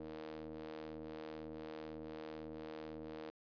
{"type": "ring-modulated tone", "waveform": "sawtooth", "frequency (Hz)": 78, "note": "D#2", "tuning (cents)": 5, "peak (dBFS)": -39, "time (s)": [0, 3.3], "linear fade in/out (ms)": 0, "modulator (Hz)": 391, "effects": ["resampled to 11025 Hz"]}